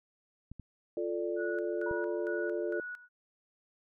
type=clicks; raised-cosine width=5 ms; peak=-32 dBFS; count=3; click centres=0.516 / 0.597 / 1.912 s
type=chord; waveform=sine; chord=D minor; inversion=first; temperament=equal; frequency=349.2 / 440 / 587.3 Hz; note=F4 / A4 / D5; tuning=0 / 0 / 0 cents; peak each=-34 / -36 / -37 dBFS; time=0.97-2.8 s; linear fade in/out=2 ms
type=tone with tremolo; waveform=sine; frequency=1466 Hz; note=F#6; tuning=16 cents flat; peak=-38 dBFS; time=1.36-3.09 s; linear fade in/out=50 ms; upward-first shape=square; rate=2.2 Hz; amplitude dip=80%
type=tone with exponential decay; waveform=sine; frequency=959 Hz; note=A#5; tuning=49 cents sharp; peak=-39 dBFS; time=1.86-3.06 s; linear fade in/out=5 ms; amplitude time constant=260 ms
effects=none